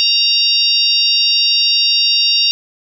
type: harmonic tone with a mistuned harmonic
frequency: 932.3 Hz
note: A#5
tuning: in tune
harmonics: 3 / 4 / 5 / 6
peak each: -16 / -16 / -16 / -16 dBFS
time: 0-2.51 s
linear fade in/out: 0 ms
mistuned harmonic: 6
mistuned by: -16 cents
effects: none